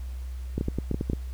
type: clicks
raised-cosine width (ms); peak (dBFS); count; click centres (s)
3; -14; 9; 0.58 / 0.611 / 0.684 / 0.786 / 0.913 / 0.944 / 1.011 / 1.099 / 1.133
effects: added 63 Hz sine -32 dBFS peak until 1.33 s + pink hiss -55 dBFS RMS until 1.33 s